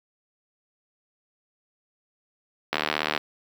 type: click train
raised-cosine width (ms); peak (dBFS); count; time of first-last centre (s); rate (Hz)
0.3; -7; 35; 2.73-3.176; 76.2
effects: high-pass 200 Hz 12 dB/octave + 7-bit